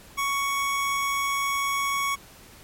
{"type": "tone", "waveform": "25% pulse", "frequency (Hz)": 1114, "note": "C#6", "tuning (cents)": 8, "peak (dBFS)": -20, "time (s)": [0.17, 2.16], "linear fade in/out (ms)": 20, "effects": ["pink hiss -49 dBFS RMS until 2.63 s", "MP3 64 kbps"]}